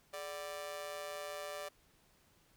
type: tone with amplitude modulation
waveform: sawtooth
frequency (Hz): 587.3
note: D5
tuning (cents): 0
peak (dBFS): -34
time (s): 0.13-1.69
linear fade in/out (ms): 10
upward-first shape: sine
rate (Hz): 165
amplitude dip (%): 85
effects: pink hiss -69 dBFS RMS until 2.56 s